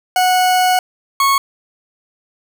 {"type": "tone pair in turn", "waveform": "40% pulse", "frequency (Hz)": [735, 1101.3], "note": ["F#5", "C#6"], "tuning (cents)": [-12, -12], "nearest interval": "perfect fifth", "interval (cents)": 700, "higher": "second", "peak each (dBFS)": -10, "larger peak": "neither", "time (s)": [[0.16, 0.79], [1.2, 1.38]], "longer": "first", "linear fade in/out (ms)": 2, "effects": []}